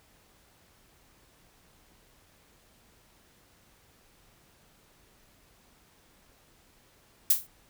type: noise with exponential decay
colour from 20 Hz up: violet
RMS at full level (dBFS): -17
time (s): 7.3-7.47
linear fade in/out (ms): 5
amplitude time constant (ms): 36
effects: pink hiss -62 dBFS RMS until 7.69 s